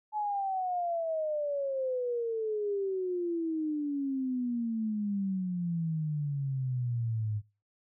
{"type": "exponential sweep", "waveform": "sine", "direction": "down", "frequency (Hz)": [859, 103.83], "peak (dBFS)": -29, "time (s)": [0.12, 7.42], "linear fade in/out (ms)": 50, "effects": ["noise-tail reverb RT60 0.3 s tail -22 dB re dry"]}